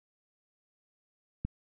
click, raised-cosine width 5 ms, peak -20 dBFS, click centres 1.45 s, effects none

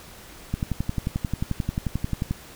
click train, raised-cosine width 5 ms, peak -12 dBFS, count 21, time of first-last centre 0.54-2.31 s, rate 11.3 Hz, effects pink hiss -45 dBFS RMS until 2.55 s

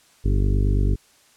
harmonic tone with a mistuned harmonic, 49 Hz, G1, in tune, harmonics 1 / 2 / 3 / 4 / 5 / 6 / 7 / 8 / 9, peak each -18 / -22 / -31 / -33 / -32 / -34 / -37 / -35 / -41 dBFS, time 0.24-0.96 s, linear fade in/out 20 ms, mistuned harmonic 8, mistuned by +23 cents, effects white hiss -56 dBFS RMS until 1.36 s + low-pass 10000 Hz 12 dB/octave

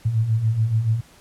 sine beating tone pair, 106.5 / 113.5 Hz, G#2 / A#2, +44 / -46 cents, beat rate 7 Hz, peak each -25 / -18 dBFS, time 0.05-1.01 s, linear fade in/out 10 ms, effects pink hiss -51 dBFS RMS until 1.2 s + low-pass 12000 Hz 12 dB/octave

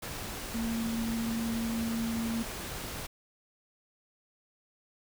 sine tone in noise, 228.3 Hz, A#3, 36 cents flat, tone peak -30 dBFS, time 0.54-2.43 s, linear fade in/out 10 ms, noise pink, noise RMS -39 dBFS, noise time 0.02-3.07 s, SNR +6 dB, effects none

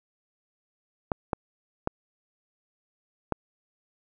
clicks, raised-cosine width 1 ms, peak -11 dBFS, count 4, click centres 1.118 / 1.332 / 1.874 / 3.323 s, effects none

